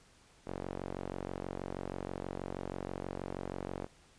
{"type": "tone with band-pass filter", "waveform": "sawtooth", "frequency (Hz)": 46.25, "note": "F#1", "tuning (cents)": 0, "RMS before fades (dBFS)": -41, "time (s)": [0.46, 3.87], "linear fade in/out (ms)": 20, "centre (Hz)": 510, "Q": 0.88, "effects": ["pink hiss -63 dBFS RMS until 4.18 s", "resampled to 22050 Hz"]}